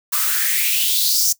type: noise with high-pass filter sweep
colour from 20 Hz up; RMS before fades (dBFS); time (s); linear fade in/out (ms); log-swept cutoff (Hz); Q
blue; -18; 0.12-1.33; 10; 1100 to 6100; 4.7
effects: noise-tail reverb RT60 0.1 s tail -19 dB re dry